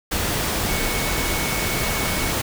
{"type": "tone in noise", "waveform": "sine", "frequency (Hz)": 2217, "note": "C#7", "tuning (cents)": 0, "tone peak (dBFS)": -30, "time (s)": [0.68, 2.32], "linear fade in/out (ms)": 10, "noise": "pink", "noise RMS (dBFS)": -23, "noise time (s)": [0.11, 2.42], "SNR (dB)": -10, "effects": []}